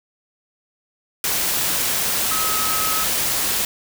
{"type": "tone in noise", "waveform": "sine", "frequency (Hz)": 1278, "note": "D#6", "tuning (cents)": 46, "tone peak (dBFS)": -25, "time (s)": [2.31, 3.04], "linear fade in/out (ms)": 2, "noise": "white", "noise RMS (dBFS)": -21, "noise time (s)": [1.24, 3.65], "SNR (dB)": -7, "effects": []}